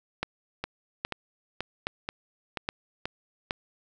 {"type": "two click trains", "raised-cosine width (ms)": 0.3, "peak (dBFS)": [-15, -12], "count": [6, 5], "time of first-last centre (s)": [[0.64, 3.055], [0.23, 3.509]], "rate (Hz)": [2.07, 1.22], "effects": []}